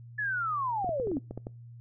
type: linear sweep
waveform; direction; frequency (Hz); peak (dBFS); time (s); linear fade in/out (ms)
sine; down; 1739 to 242.3; -28; 0.18-1.19; 10
type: clicks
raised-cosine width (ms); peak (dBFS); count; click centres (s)
2; -24; 9; 0.845 / 0.892 / 0.999 / 1.072 / 1.116 / 1.169 / 1.31 / 1.376 / 1.469
effects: noise-tail reverb RT60 0.3 s tail -24 dB re dry + added 118 Hz sine -45 dBFS peak until 1.8 s